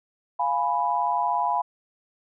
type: chord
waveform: sine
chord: F diminished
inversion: none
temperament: equal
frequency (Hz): 698.5 / 830.6 / 987.8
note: F5 / Ab5 / Cb6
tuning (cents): 0 / 0 / 0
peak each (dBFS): -28 / -26 / -24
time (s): 0.39-1.62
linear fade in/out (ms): 10
effects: none